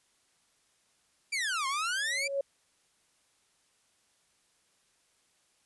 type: exponential two-way sweep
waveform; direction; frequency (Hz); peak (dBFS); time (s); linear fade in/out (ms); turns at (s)
sawtooth; down then up; 2400 to 1046.5 to 2400; -26; 1.32-2.28; 10; 1.67
type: tone with exponential growth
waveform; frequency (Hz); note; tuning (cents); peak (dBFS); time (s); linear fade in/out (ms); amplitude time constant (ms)
sine; 554.4; C#5; 0; -25; 1.95-2.41; 5; 100
effects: white hiss -70 dBFS RMS until 5.65 s + resampled to 24000 Hz